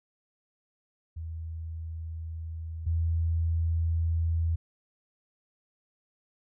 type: tone pair in turn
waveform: sine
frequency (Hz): 81.3 / 82.53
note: E2 / E2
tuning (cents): -23 / +3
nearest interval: unison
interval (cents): 26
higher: second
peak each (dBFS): -34 / -24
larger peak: second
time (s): 1.16-2.86 / 2.86-4.56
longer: neither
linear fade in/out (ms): 10
effects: none